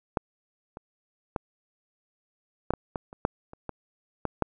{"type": "clicks", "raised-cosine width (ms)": 1, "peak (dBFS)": [-10, -25, -14, -9, -14, -16, -29, -8, -29, -19, -13, -9], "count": 12, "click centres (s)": [0.172, 0.771, 1.362, 2.706, 2.737, 2.958, 3.129, 3.251, 3.534, 3.693, 4.253, 4.423], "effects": []}